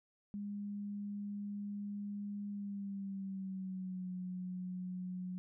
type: tone with pitch glide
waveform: sine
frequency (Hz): 203.8 to 182.62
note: G#3 to F#3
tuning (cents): -32 to -22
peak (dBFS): -39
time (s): 0.34-5.38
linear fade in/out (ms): 0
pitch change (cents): -190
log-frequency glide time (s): 2.49-4.11
effects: none